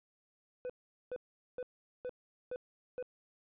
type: tone bursts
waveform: triangle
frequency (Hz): 500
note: B4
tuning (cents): +21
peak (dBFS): -35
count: 6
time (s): 0.65-3.026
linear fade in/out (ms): 0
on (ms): 46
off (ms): 420
effects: resampled to 8000 Hz + 11-bit